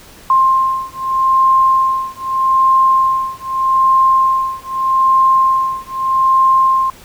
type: beating tone pair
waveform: sine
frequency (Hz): 1056 / 1056.81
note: C6 / C6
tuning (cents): +16 / +17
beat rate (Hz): 0.81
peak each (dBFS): -13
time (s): 0.3-6.9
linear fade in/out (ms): 2
effects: pink hiss -40 dBFS RMS until 7.04 s